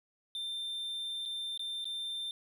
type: tone with dropouts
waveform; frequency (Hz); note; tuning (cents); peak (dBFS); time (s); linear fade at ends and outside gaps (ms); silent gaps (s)
triangle; 3581; A7; +30; -34; 0.35-2.31; 1; 1.254-1.258 / 1.576-1.594 / 1.844-1.854
effects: none